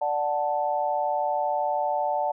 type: chord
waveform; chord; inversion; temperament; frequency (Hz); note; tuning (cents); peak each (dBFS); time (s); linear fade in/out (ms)
sine; D major; none; equal; 587.3 / 740 / 880; D5 / F#5 / A5; 0 / 0 / 0; -28 / -27 / -27; 0.01-2.32; 10
effects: none